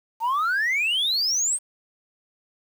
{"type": "exponential sweep", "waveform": "sine", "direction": "up", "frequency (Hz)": [880, 8720], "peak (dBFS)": -18, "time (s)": [0.2, 1.59], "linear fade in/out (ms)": 50, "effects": ["tanh soft clip ceiling -19 dBFS", "8-bit"]}